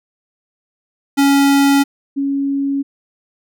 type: tone pair in turn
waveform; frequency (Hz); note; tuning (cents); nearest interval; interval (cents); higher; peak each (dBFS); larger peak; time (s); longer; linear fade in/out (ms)
square / sine; 279 / 277.5; C#4 / C#4; +11 / +2; unison; 9; first; -10 / -15; first; 1.17-1.84 / 2.16-2.83; neither; 20
effects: none